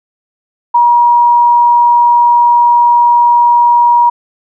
sine tone, 955 Hz, A#5, 42 cents sharp, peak -4 dBFS, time 0.74-4.1 s, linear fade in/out 10 ms, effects none

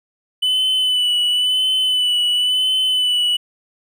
triangle tone with vibrato, 2995 Hz, F#7, 20 cents sharp, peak -13 dBFS, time 0.42-3.37 s, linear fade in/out 10 ms, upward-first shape sine, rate 0.96 Hz, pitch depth 30 cents each way, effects none

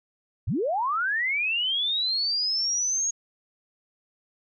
sine linear sweep, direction up, 65.41 to 6645 Hz, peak -23 dBFS, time 0.47-3.11 s, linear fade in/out 10 ms, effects none

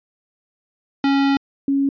square / sine tone pair in turn, 276.5 / 276.5 Hz, C#4 / C#4, -4 / -4 cents, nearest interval unison, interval 0 cents, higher neither, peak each -15 dBFS, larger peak neither, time 1.04-1.37 / 1.68-1.89 s, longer first, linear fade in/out 2 ms, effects resampled to 11025 Hz

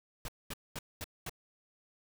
pink noise bursts, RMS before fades -40 dBFS, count 5, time 0.25-1.295 s, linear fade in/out 2 ms, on 33 ms, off 220 ms, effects none

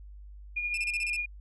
sine tone with tremolo, 2433 Hz, D#7, 39 cents flat, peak -27 dBFS, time 0.56-1.26 s, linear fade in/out 10 ms, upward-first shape triangle, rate 13 Hz, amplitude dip 50%
sawtooth tone bursts, 2637 Hz, E7, in tune, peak -29 dBFS, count 7, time 0.74-1.165 s, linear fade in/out 2 ms, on 35 ms, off 30 ms
effects added 50 Hz sine -44 dBFS peak until 1.4 s + resampled to 24000 Hz

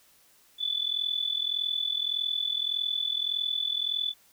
sine tone with amplitude modulation, 3478 Hz, A7, 21 cents flat, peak -23 dBFS, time 0.58-4.14 s, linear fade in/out 50 ms, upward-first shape sine, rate 41.7 Hz, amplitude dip 80%, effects white hiss -61 dBFS RMS until 4.32 s

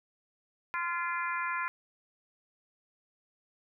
harmonic tone with a mistuned harmonic, 343.9 Hz, F4, 27 cents flat, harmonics 3 / 4 / 5 / 6 / 7, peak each -34 / -36 / -38 / -40 / -41 dBFS, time 0.74-1.68 s, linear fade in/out 0 ms, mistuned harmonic 4, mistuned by +18 cents, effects none

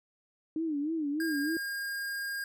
sine tone with vibrato, 305.6 Hz, D#4, 31 cents flat, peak -29 dBFS, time 0.56-1.57 s, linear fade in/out 2 ms, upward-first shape sine, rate 3.3 Hz, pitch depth 130 cents each way
square tone, 1617 Hz, G#6, 47 cents flat, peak -34 dBFS, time 1.2-2.44 s, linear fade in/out 2 ms
effects none

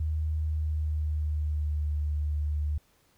sine tone with pitch glide, 77.7 to 74.62 Hz, D#2 to D2, -2 to +28 cents, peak -26 dBFS, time 0-2.78 s, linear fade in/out 5 ms, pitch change -70 cents, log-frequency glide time 0.34-2 s, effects pink hiss -66 dBFS RMS until 3.17 s

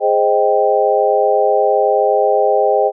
sine chord, Ab major seventh, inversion none, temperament equal, 415.3 / 523.3 / 622.3 / 784 Hz, Ab4 / C5 / Eb5 / G5, 0 / 0 / 0 / 0 cents, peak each -16 dBFS, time 0-2.92 s, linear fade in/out 50 ms, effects none

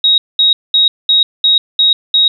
sine tone bursts, 3787 Hz, A#7, 27 cents sharp, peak -6 dBFS, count 7, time 0.04-2.28 s, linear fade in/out 2 ms, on 140 ms, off 210 ms, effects none

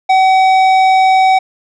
sine tone with tanh clipping, 758 Hz, F#5, 42 cents sharp, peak -8 dBFS, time 0.09-1.39 s, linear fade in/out 10 ms, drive 12 dB, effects none

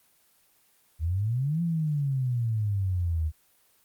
sine exponential two-way sweep, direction up then down, 76.1 to 172.8 to 76.1 Hz, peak -24 dBFS, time 0.99-3.32 s, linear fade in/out 50 ms, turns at 1.62 s, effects white hiss -64 dBFS RMS until 3.84 s + Opus 24 kbps

